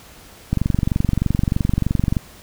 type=click train; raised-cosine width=5 ms; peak=-5 dBFS; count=39; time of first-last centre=0.53-2.168 s; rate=23.2 Hz; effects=pink hiss -44 dBFS RMS until 2.42 s